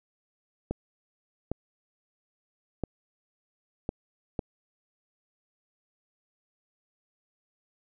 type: clicks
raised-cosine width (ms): 2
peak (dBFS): -16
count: 5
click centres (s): 0.71 / 1.516 / 2.837 / 3.891 / 4.392
effects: none